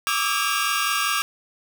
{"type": "tone cluster", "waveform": "sawtooth", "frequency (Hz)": [1152, 1197, 1303, 1623, 2805], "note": ["D6", "D6", "E6", "G#6", "F7"], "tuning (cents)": [-34, 33, -20, -40, 7], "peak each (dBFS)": -24, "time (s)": [0.07, 1.22], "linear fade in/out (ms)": 0, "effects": []}